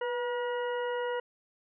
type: harmonic tone with a mistuned harmonic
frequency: 479.9 Hz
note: B4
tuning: 50 cents flat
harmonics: 1 / 2 / 3 / 4 / 6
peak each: -31 / -37 / -41 / -43 / -47 dBFS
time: 0.01-1.2 s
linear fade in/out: 5 ms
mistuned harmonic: 1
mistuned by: +39 cents
effects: none